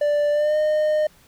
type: tone with pitch glide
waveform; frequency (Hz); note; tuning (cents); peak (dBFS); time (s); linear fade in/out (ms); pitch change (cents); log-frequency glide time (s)
triangle; 587.3 to 611.5; D5 to D#5; 0 to -30; -15; 0.01-1.07; 5; +70; 0.31-0.57
effects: pink hiss -54 dBFS RMS until 1.27 s